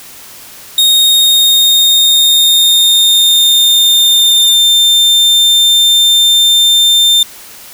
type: tone with pitch glide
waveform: 40% pulse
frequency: 3718 to 3600 Hz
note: A#7 to A7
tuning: -5 to +39 cents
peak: -4 dBFS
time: 0.78-7.23 s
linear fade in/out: 2 ms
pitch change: -56 cents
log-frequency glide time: 1.01-4.59 s
effects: white hiss -33 dBFS RMS until 7.73 s